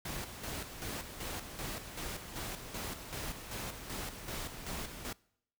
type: noise with tremolo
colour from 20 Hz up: pink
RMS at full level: -40 dBFS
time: 0.05-5.13 s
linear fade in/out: 5 ms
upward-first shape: square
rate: 2.6 Hz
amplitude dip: 55%
effects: noise-tail reverb RT60 0.7 s tail -24 dB re dry